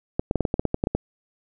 clicks, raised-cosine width 2 ms, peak -8 dBFS, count 12, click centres 0.195 / 0.311 / 0.357 / 0.407 / 0.452 / 0.541 / 0.595 / 0.653 / 0.744 / 0.839 / 0.871 / 0.95 s, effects none

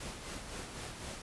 pink noise with tremolo, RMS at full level -42 dBFS, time 0-1.22 s, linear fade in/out 5 ms, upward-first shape sine, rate 3.9 Hz, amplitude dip 45%, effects resampled to 24000 Hz

